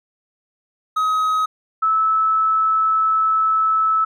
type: tone pair in turn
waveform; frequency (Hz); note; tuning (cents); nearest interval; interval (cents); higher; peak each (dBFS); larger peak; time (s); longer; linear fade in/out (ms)
triangle / sine; 1268 / 1305.2; D#6 / E6; +32 / -18; minor second; 50; second; -14; neither; 0.96-1.46 / 1.82-4.05; second; 10
effects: none